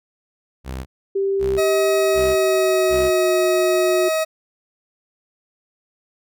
sawtooth tone bursts, 65 Hz, C2, 11 cents flat, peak -23 dBFS, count 4, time 0.64-3.11 s, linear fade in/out 50 ms, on 220 ms, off 530 ms
sine tone with pitch glide, 392 to 363.6 Hz, G4 to F#4, 0 to -30 cents, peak -17 dBFS, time 1.15-4.09 s, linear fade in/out 10 ms, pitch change -130 cents, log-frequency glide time 1.96-3.29 s
40% pulse tone, 635 Hz, D#5, 35 cents sharp, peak -17 dBFS, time 1.57-4.25 s, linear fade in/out 20 ms
effects none

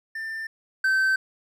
triangle tone pair in turn, 1788 / 1545.1 Hz, A6 / G6, +27 / -25 cents, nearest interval minor third, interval 252 cents, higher first, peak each -28 / -17 dBFS, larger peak second, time 0.15-0.47 / 0.84-1.16 s, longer neither, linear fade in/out 5 ms, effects none

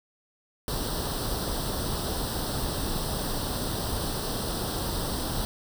pink noise with comb filter, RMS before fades -30 dBFS, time 0.68-5.45 s, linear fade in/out 0 ms, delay 0.22 ms, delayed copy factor +0.8, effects none

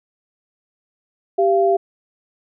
sine tone pair together, 392 / 686.7 Hz, G4 / F5, 0 / -29 cents, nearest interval minor seventh, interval 971 cents, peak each -15 / -16 dBFS, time 1.38-1.77 s, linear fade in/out 10 ms, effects none

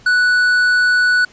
sine tone with tanh clipping, 1480 Hz, F#6, in tune, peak -12 dBFS, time 0.06-1.25 s, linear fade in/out 5 ms, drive 8 dB, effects pink hiss -46 dBFS RMS until 1.32 s + resampled to 16000 Hz

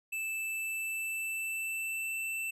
square tone with pitch glide, 2637 to 2666 Hz, E7 to E7, 0 to +19 cents, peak -34 dBFS, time 0.12-2.51 s, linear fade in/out 10 ms, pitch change +19 cents, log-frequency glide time 0.28-2.17 s, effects none

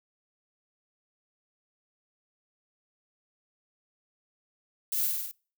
violet noise with echo, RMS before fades -30 dBFS, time 4.92-5.07 s, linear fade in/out 5 ms, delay 49 ms, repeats 5, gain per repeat -2 dB, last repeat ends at 5.315 s, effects noise-tail reverb RT60 0.4 s tail -26 dB re dry

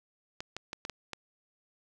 clicks, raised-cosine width 0.2 ms, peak -20 dBFS, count 6, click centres 0.405 / 0.566 / 0.731 / 0.851 / 0.897 / 1.133 s, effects none

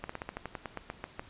slowing click train, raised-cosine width 0.5 ms, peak -21 dBFS, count 13, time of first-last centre 0.04-1.195 s, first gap 54 ms, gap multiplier 1.1, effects pink hiss -55 dBFS RMS until 1.29 s + resampled to 8000 Hz

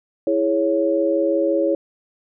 sine chord, C# minor, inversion first, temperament equal, 329.6 / 415.3 / 554.4 Hz, E4 / G#4 / C#5, 0 / 0 / 0 cents, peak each -20 / -23 / -19 dBFS, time 0.27-1.75 s, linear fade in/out 2 ms, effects none

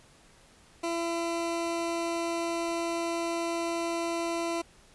20% pulse tone, 336.8 Hz, E4, 37 cents sharp, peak -24 dBFS, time 0.83-4.62 s, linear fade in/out 10 ms, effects pink hiss -58 dBFS RMS until 4.94 s + resampled to 24000 Hz

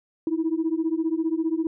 sine beating tone pair, 316.3 / 331.3 Hz, D#4 / E4, +29 / +9 cents, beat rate 15 Hz, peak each -24 dBFS, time 0.27-1.67 s, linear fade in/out 2 ms, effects tanh soft clip ceiling -16 dBFS

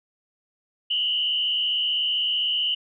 sine tone with frequency modulation, 2960 Hz, F#7, in tune, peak -21 dBFS, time 0.9-2.75 s, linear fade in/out 10 ms, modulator 75.7 Hz, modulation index 1.6, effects none

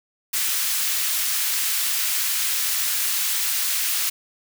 white high-pass noise, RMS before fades -23 dBFS, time 0.33-4.1 s, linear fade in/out 10 ms, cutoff 1600 Hz, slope 12 dB/octave, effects none

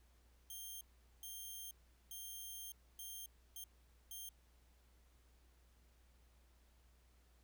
5% pulse tone bursts at uneven times, 3182 Hz, G7, 25 cents sharp, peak -39 dBFS, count 6, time 0.5-0.81 / 1.23-1.71 / 2.11-2.72 / 2.99-3.26 / 3.56-3.64 / 4.11-4.29 s, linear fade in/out 2 ms, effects added 60 Hz sine -67 dBFS peak until 7.43 s + pink hiss -75 dBFS RMS until 7.43 s

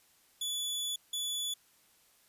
sawtooth tone bursts at uneven times, 3442 Hz, A7, 39 cents flat, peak -30 dBFS, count 2, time 0.41-0.96 / 1.13-1.54 s, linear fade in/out 5 ms, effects white hiss -66 dBFS RMS until 2.28 s + resampled to 32000 Hz

